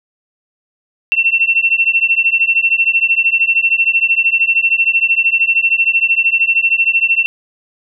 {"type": "beating tone pair", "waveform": "sine", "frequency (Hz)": [2700, 2713], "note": ["E7", "E7"], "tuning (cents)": [41, 49], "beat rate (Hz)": 13, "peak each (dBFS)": [-13, -13], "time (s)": [1.12, 7.26], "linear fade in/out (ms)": 0, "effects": []}